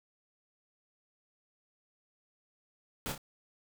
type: noise with echo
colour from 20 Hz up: pink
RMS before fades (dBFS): -37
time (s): 3.06-3.12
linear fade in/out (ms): 0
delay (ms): 29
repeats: 2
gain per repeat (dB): -6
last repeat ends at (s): 3.178
effects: none